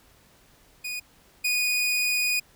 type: tone pair in turn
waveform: sawtooth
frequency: 2471 / 2471 Hz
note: D#7 / D#7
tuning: -13 / -13 cents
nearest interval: unison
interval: 0 cents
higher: neither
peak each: -27 / -19 dBFS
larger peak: second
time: 0.84-1 / 1.44-2.4 s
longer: second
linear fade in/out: 10 ms
effects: pink hiss -58 dBFS RMS until 2.55 s